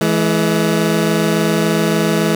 20% pulse tone pair together, 164.81 / 211.9 Hz, E3 / G#3, 0 / +35 cents, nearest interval major third, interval 435 cents, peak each -11 dBFS, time 0.01-2.35 s, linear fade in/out 2 ms, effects none

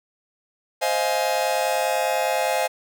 45% pulse chord, F minor seventh, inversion second, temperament just, 523.8 / 628.6 / 698.5 / 838.1 Hz, C5 / Eb5 / F5 / Ab5, +2 / +18 / 0 / +16 cents, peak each -26 dBFS, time 0.81-2.68 s, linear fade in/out 20 ms, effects none

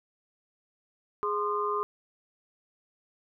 sine tone cluster, 415.9 / 1042 / 1219 Hz, G#4 / C6 / D#6, +2 / -7 / -36 cents, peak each -31 dBFS, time 1.23-1.83 s, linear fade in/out 0 ms, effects none

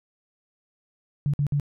sine tone bursts, 143.9 Hz, D3, 35 cents flat, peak -20 dBFS, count 3, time 1.26-1.598 s, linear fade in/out 0 ms, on 76 ms, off 55 ms, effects none

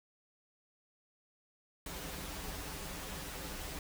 pink noise with comb filter, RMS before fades -43 dBFS, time 1.86-3.79 s, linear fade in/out 2 ms, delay 8.6 ms, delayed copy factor -0.85, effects none

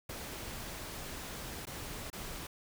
pink noise with dropouts, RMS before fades -43 dBFS, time 0.09-2.47 s, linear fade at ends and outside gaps 5 ms, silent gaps 1.655-1.669 / 2.102-2.129 s, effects none

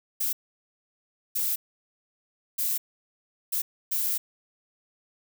violet noise bursts at uneven times, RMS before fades -27 dBFS, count 5, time 0.2-0.33 / 1.35-1.56 / 2.58-2.78 / 3.52-3.62 / 3.91-4.18 s, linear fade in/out 10 ms, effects none

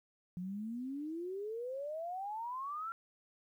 sine exponential sweep, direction up, 174.61 to 1376 Hz, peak -38 dBFS, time 0.37-2.92 s, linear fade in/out 0 ms, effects 12-bit

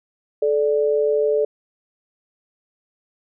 sine tone pair together, 434 / 587.3 Hz, A4 / D5, -24 / 0 cents, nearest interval perfect fourth, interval 524 cents, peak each -17 / -21 dBFS, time 0.42-1.45 s, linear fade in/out 5 ms, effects none

